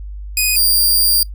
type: tone pair in turn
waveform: 10% pulse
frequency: 2489 / 4771 Hz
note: D#7 / D8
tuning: 0 / +26 cents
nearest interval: major seventh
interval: 1126 cents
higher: second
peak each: -4 dBFS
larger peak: neither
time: 0.37-0.56 / 0.56-1.23 s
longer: second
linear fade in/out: 2 ms
effects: noise-tail reverb RT60 0.1 s tail -19 dB re dry + added 50 Hz sine -26 dBFS peak until 1.34 s